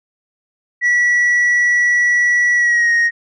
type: tone with pitch glide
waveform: sine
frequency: 1943 to 1870.3 Hz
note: B6 to A#6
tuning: -29 to +5 cents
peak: -8 dBFS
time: 0.81-3.11 s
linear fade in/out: 50 ms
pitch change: -66 cents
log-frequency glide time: 2.55-2.92 s
effects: tanh soft clip ceiling -10 dBFS